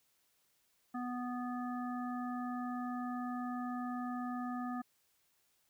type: harmonic tone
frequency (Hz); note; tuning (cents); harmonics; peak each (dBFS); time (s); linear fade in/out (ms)
246.9; B3; 0; 1 / 3 / 5 / 7; -38 / -44 / -45 / -53; 0.94-4.82; 10
effects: white hiss -75 dBFS RMS until 5.69 s